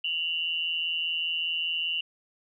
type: tone pair together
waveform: sine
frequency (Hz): 2777 / 2942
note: F7 / F#7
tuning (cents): -10 / -11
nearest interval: minor second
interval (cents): 99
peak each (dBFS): -30 / -29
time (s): 0.04-2.01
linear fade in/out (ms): 5
effects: none